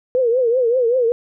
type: tone with vibrato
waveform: sine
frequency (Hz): 487.5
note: B4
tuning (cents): -23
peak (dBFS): -13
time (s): 0.15-1.12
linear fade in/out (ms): 0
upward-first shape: triangle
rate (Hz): 5.2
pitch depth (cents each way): 150
effects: none